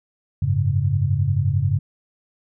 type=chord; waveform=sine; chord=F# suspended second; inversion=none; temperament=equal; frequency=92.5 / 103.83 / 138.59 Hz; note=F#2 / G#2 / C#3; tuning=0 / 0 / 0 cents; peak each=-22 / -21 / -21 dBFS; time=0.42-1.79 s; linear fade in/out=5 ms; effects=none